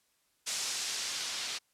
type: noise with low-pass filter sweep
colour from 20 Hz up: blue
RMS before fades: -36 dBFS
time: 0.46-1.59 s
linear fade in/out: 20 ms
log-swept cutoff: 6600 to 4400 Hz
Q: 1.1
effects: white hiss -73 dBFS RMS until 1.73 s + low-pass 12000 Hz 12 dB/octave